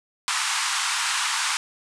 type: band-pass noise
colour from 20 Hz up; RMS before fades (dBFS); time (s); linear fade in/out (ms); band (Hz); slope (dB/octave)
pink; -25; 0.28-1.57; 0; 910 to 9600; 48
effects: none